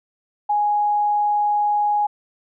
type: tone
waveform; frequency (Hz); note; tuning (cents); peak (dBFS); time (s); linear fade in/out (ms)
sine; 830.6; G#5; 0; -16; 0.49-2.07; 10
effects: none